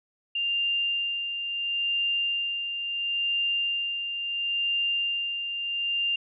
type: tone with tremolo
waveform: sine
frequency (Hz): 2794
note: F7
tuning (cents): 0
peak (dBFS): -23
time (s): 0.35-6.16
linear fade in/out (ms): 5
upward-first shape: sine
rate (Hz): 0.73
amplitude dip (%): 50
effects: none